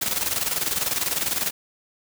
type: noise with tremolo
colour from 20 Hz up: white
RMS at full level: -23 dBFS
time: 0.01-1.51 s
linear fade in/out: 10 ms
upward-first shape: square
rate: 20 Hz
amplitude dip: 60%
effects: none